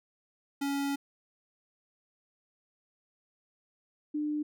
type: tone pair in turn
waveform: square / sine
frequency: 280 / 299.4 Hz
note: C#4 / D4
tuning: +18 / +33 cents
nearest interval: minor second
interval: 115 cents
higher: second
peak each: -30 / -29 dBFS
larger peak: second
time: 0.61-0.96 / 4.14-4.43 s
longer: first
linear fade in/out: 10 ms
effects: none